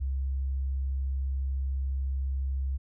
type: tone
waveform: sine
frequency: 67 Hz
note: C2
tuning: 42 cents sharp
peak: -27 dBFS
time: 0-2.78 s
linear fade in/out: 20 ms
effects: none